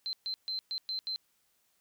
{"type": "tone bursts at uneven times", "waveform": "triangle", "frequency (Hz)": 4100, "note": "C8", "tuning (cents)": -36, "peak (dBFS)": -29, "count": 6, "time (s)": [[0.06, 0.13], [0.26, 0.34], [0.48, 0.59], [0.71, 0.78], [0.89, 0.99], [1.07, 1.16]], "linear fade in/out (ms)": 0, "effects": ["tanh soft clip ceiling -31 dBFS", "white hiss -73 dBFS RMS until 1.8 s"]}